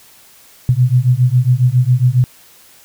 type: beating tone pair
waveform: sine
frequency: 121.8 / 129.1 Hz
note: B2 / C3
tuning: -24 / -23 cents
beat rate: 7.3 Hz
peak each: -12 dBFS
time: 0.69-2.24 s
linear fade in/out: 0 ms
effects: white hiss -45 dBFS RMS until 2.84 s